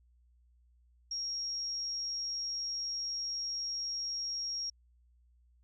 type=tone; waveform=sine; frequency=5588 Hz; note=F8; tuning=in tune; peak=-34 dBFS; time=1.11-4.7 s; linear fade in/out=5 ms; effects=added 60 Hz sine -63 dBFS peak until 5.63 s